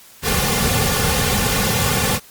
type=noise with comb filter; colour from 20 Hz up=pink; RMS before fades=-18 dBFS; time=0.22-2.2 s; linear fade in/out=50 ms; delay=3.1 ms; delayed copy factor=-0.95; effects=white hiss -45 dBFS RMS until 2.3 s + Opus 48 kbps